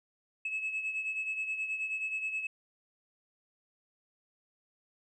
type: beating tone pair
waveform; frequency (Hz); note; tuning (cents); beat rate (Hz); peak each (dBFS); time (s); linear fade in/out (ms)
sine; 2587 / 2596.4; E7 / E7; -33 / -27; 9.4; -32 / -39; 0.45-2.47; 5
effects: tanh soft clip ceiling -28 dBFS